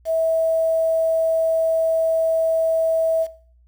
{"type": "tone with quantisation", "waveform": "sine", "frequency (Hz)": 650, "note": "E5", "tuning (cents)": -24, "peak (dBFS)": -17, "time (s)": [0.05, 3.27], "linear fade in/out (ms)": 50, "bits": 7, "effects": ["noise-tail reverb RT60 0.5 s tail -18 dB re dry", "added 60 Hz sine -51 dBFS peak until 3.67 s"]}